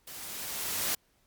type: noise with level ramp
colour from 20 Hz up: white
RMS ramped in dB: -44 to -29 dBFS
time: 0.07-0.95 s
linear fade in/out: 5 ms
effects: pink hiss -69 dBFS RMS until 1.26 s + MP3 96 kbps